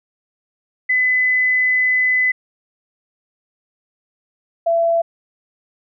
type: tone pair in turn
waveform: sine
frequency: 2011 / 671.1 Hz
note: B6 / E5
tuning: +31 / +31 cents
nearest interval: octave + perfect fifth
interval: 1900 cents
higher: first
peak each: -13 dBFS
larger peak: neither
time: 0.89-2.32 / 4.66-5.02 s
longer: first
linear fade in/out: 10 ms
effects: none